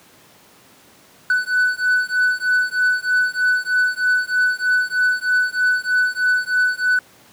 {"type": "beating tone pair", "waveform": "triangle", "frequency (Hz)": [1493, 1496.2], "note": ["F#6", "F#6"], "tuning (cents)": [15, 19], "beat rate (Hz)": 3.2, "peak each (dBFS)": -17, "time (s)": [1.3, 6.99], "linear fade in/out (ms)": 2, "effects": ["pink hiss -49 dBFS RMS until 7.32 s", "high-pass 150 Hz 12 dB/octave"]}